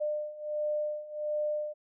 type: beating tone pair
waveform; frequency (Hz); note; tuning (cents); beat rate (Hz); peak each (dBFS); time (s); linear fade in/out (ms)
sine; 600 / 601.4; D5 / D5; +37 / +41; 1.4; -35 / -32; 0-1.74; 20
effects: none